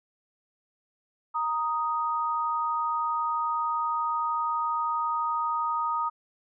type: tone pair together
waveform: sine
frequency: 933 / 1245.4 Hz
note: A#5 / D#6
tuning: +1 / +1 cents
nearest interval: perfect fourth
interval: 500 cents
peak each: -29 / -27 dBFS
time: 1.34-6.1 s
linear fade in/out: 20 ms
effects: none